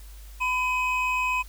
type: tone pair together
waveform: triangle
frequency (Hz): 1005 / 2528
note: B5 / D#7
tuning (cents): +30 / +27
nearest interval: octave + major third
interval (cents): 1597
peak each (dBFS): -24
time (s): 0.4-1.43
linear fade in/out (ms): 20
effects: added 50 Hz sine -41 dBFS peak until 1.48 s + white hiss -53 dBFS RMS until 1.48 s